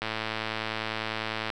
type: click train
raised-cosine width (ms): 0.3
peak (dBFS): -14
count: 164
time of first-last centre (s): 0.02-1.502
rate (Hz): 110
effects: none